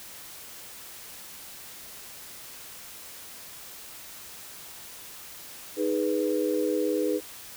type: chord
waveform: sine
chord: G# minor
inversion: second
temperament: equal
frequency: 311.1 / 415.3 / 493.9 Hz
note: D#4 / G#4 / B4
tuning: 0 / 0 / 0 cents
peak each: -28 dBFS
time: 5.76-7.21 s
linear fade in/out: 50 ms
effects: white hiss -44 dBFS RMS until 7.56 s